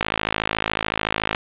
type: click train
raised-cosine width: 0.3 ms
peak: -3 dBFS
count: 73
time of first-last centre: 0.01-1.348 s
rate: 53.8 Hz
effects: resampled to 8000 Hz + 7-bit